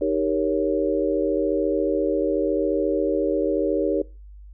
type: chord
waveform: sine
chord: Eb dominant seventh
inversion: none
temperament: equal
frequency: 311.1 / 392 / 466.2 / 554.4 Hz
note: Eb4 / G4 / Bb4 / Db5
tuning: 0 / 0 / 0 / 0 cents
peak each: -25 dBFS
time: 0.01-4.02 s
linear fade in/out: 5 ms
effects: noise-tail reverb RT60 0.3 s tail -22 dB re dry + added 50 Hz sine -40 dBFS peak until 4.53 s